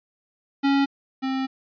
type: tone pair in turn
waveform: square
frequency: 277.2 / 264.7 Hz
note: C#4 / C4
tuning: 0 / +20 cents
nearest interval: minor second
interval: 80 cents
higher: first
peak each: -18 / -24 dBFS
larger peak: first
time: 0.63-0.86 / 1.22-1.47 s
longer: second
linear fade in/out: 20 ms
effects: resampled to 11025 Hz